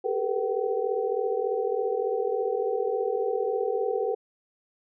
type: tone cluster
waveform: sine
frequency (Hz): 390.2 / 405 / 444.8 / 488.2 / 765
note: G4 / G#4 / A4 / B4 / G5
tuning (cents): -8 / -43 / +19 / -20 / -42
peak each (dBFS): -34 / -31 / -29 / -29 / -34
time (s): 0.04-4.15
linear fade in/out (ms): 10
effects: none